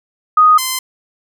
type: tone pair in turn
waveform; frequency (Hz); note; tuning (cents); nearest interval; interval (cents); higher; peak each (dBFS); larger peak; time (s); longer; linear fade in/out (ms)
sine / 5% pulse; 1244.5 / 1034.5; D#6 / C6; 0 / -20; minor third; 320; first; -5; neither; 0.37-0.58 / 0.58-0.79; neither; 5
effects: none